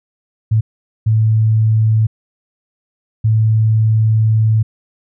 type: tone bursts at uneven times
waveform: sine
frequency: 110 Hz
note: A2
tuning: in tune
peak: -9 dBFS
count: 3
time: 0.51-0.61 / 1.06-2.07 / 3.24-4.63 s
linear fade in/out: 10 ms
effects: none